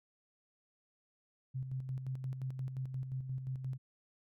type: tone with tremolo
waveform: sine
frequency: 130.81 Hz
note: C3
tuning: in tune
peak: -35 dBFS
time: 1.54-3.78 s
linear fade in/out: 20 ms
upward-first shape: square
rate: 5.7 Hz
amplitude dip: 50%
effects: none